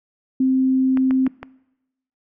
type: tone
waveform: sine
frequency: 261.6 Hz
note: C4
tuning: in tune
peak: -14 dBFS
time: 0.4-1.28 s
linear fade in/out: 5 ms
type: clicks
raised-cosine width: 0.5 ms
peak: -16 dBFS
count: 4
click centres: 0.973 / 1.109 / 1.266 / 1.43 s
effects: noise-tail reverb RT60 0.9 s tail -22 dB re dry